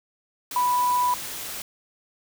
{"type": "tone in noise", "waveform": "sine", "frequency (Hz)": 987.8, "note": "B5", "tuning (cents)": 0, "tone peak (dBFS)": -19, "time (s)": [0.56, 1.14], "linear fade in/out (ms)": 2, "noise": "white", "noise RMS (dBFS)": -34, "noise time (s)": [0.51, 1.62], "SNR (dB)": 12, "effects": []}